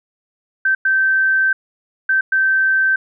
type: tone bursts at uneven times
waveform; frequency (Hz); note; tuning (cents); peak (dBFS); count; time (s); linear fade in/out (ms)
sine; 1552; G6; -18; -12; 4; 0.65-0.75 / 0.85-1.53 / 2.09-2.21 / 2.32-2.96; 5
effects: none